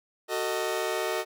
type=chord; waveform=sawtooth; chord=D# diminished; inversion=first; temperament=just; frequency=373.4 / 448 / 622.3 Hz; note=F#4 / A4 / D#5; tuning=+16 / +31 / 0 cents; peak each=-28 dBFS; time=0.28-1.25 s; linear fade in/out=50 ms; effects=none